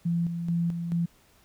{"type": "tone with tremolo", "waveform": "sine", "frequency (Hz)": 170, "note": "F3", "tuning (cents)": -46, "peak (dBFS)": -23, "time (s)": [0.05, 1.06], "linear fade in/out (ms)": 10, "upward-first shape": "square", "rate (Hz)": 2.3, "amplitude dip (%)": 50, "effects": ["pink hiss -61 dBFS RMS until 1.44 s"]}